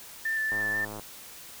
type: tone with vibrato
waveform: sine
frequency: 1771 Hz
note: A6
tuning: 11 cents sharp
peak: -26 dBFS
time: 0.25-0.85 s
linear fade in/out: 5 ms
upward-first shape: square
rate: 4.1 Hz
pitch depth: 16 cents each way
type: click train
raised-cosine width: 1 ms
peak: -26 dBFS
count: 51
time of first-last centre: 0.52-0.996 s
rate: 105 Hz
effects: white hiss -46 dBFS RMS until 1.6 s